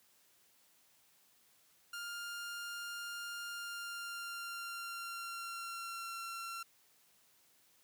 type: tone with pitch glide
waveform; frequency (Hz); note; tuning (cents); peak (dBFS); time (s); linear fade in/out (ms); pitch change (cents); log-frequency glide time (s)
sawtooth; 1404 to 1362.5; F6 to F6; +9 to -43; -38; 1.93-6.63; 5; -52; 3.49-6.17
effects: white hiss -69 dBFS RMS until 7.83 s + high-pass 80 Hz 12 dB/octave